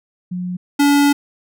sine / square tone pair in turn, 180 / 285.7 Hz, F#3 / D4, -47 / -48 cents, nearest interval minor sixth, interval 799 cents, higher second, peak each -21 / -11 dBFS, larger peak second, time 0.31-0.57 / 0.79-1.13 s, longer second, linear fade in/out 10 ms, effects none

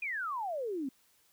sine exponential sweep, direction down, 2504 to 252.7 Hz, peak -33 dBFS, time 0.02-0.89 s, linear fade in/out 5 ms, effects white hiss -68 dBFS RMS until 1.32 s

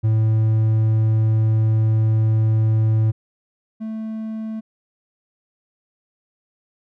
triangle tone pair in turn, 110 / 220 Hz, A2 / A3, 0 / 0 cents, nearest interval octave, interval 1200 cents, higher second, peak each -12 / -23 dBFS, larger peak first, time 0.03-3.12 / 3.8-4.61 s, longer first, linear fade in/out 20 ms, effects none

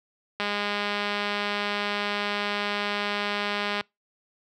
click train, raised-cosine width 0.3 ms, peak -12 dBFS, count 700, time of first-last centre 0.4-3.81 s, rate 205 Hz, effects noise-tail reverb RT60 0.2 s tail -26 dB re dry + high-pass 100 Hz 12 dB/octave

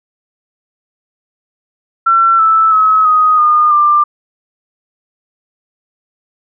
sine tone with pitch steps, 1350 / 1316.1 / 1283.1 / 1250.9 / 1219.5 / 1188.9 Hz, E6 / E6 / E6 / D#6 / D#6 / D6, +41 / -3 / -47 / +9 / -35 / +21 cents, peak -6 dBFS, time 2.06-4.04 s, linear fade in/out 10 ms, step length 330 ms, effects none

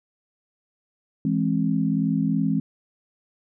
sine chord, E augmented, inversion none, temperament equal with one note detuned, 164.81 / 207.7 / 266 Hz, E3 / G#3 / B#3, 0 / 0 / +29 cents, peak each -24 dBFS, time 1.25-2.6 s, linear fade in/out 2 ms, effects none

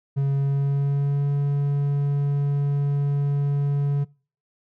triangle tone with pitch glide, 138.59 to 142.24 Hz, C#3 to C#3, 0 to +45 cents, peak -17 dBFS, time 0.16-4.05 s, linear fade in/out 20 ms, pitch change +45 cents, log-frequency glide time 0.34-1.29 s, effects noise-tail reverb RT60 0.4 s tail -24 dB re dry

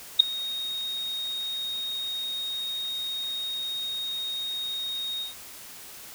sine tone with ADSR envelope, 3729 Hz, A#7, in tune, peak -7 dBFS, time 0.19-5.35 s, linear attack 12 ms, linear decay 5 ms, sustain -22 dB, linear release 140 ms, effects white hiss -44 dBFS RMS until 6.14 s

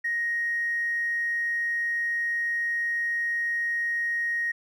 triangle tone with tanh clipping, 1874 Hz, A#6, 9 cents sharp, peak -24 dBFS, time 0.04-4.52 s, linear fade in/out 10 ms, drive 1 dB, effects none

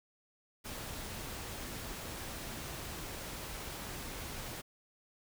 pink noise, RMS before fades -43 dBFS, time 0.64-4.62 s, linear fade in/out 20 ms, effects none

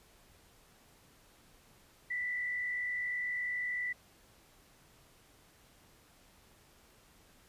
sine tone with frequency modulation, 1975.5 Hz, B6, in tune, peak -33 dBFS, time 2.1-3.93 s, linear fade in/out 10 ms, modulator 52 Hz, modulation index 0.63, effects pink hiss -63 dBFS RMS until 7.48 s + resampled to 32000 Hz

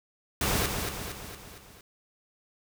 pink noise with echo, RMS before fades -27 dBFS, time 0.41-0.66 s, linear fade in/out 2 ms, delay 230 ms, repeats 5, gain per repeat -5 dB, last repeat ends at 1.81 s, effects none

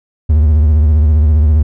triangle tone with vibrato, 76.1 Hz, D#2, 38 cents flat, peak -4 dBFS, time 0.29-1.63 s, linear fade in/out 10 ms, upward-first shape sine, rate 15 Hz, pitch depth 100 cents each way, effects none

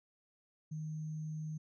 sine tone with sample-and-hold, 155.56 Hz, D#3, in tune, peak -38 dBFS, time 0.71-1.58 s, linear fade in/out 10 ms, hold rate 6300 Hz, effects resampled to 16000 Hz

